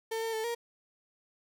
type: tone with pitch steps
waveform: 35% pulse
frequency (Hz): 448.5 / 452.4 / 440.5 / 469.9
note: A4 / A4 / A4 / A#4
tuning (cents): +33 / +48 / +2 / +14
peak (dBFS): -30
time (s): 0.11-0.55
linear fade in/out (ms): 10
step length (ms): 110
effects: none